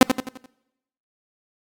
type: tone with echo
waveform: sawtooth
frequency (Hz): 257.7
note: C4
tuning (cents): -26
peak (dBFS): -4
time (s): 0.01-0.03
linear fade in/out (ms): 2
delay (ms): 86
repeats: 5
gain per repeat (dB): -7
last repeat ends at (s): 0.46
effects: noise-tail reverb RT60 0.9 s tail -23 dB re dry + AAC 64 kbps